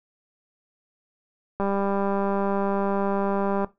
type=click train; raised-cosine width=1 ms; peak=-13 dBFS; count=406; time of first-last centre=1.6-3.645 s; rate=198 Hz; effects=noise-tail reverb RT60 0.2 s tail -17 dB re dry